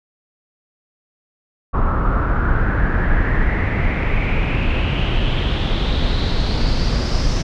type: noise with low-pass filter sweep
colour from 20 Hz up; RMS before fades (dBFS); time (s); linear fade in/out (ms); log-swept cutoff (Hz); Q
brown; -17; 1.73-7.43; 20; 1200 to 5500; 5.3
effects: none